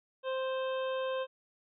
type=harmonic tone; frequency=523.3 Hz; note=C5; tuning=in tune; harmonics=1 / 2 / 3 / 5 / 6 / 7; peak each=-32 / -40 / -45 / -48 / -48 / -52 dBFS; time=0.23-1.27 s; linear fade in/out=50 ms; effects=none